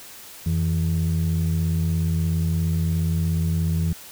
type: tone pair together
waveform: sine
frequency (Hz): 86.84 / 163.8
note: F2 / E3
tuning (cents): -9 / -11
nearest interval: major seventh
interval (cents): 1098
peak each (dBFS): -20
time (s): 0.46-3.93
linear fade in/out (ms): 5
effects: tanh soft clip ceiling -16 dBFS + white hiss -42 dBFS RMS until 4.11 s